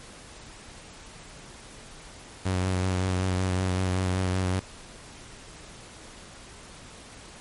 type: tone with vibrato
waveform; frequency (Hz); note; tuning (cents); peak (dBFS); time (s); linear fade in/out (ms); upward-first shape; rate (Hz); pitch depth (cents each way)
sawtooth; 92.7; F#2; +4; -20; 2.45-4.6; 10; sine; 5.3; 31
effects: pink hiss -46 dBFS RMS until 7.4 s + MP3 48 kbps